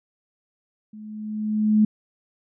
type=tone with level ramp; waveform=sine; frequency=213.8 Hz; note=A3; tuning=49 cents flat; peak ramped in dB=-38 to -12 dBFS; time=0.93-1.85 s; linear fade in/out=5 ms; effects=none